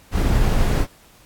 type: noise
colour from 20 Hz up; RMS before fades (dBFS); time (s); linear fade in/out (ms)
brown; -17; 0.11-0.87; 50
effects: pink hiss -51 dBFS RMS until 1.25 s + AAC 64 kbps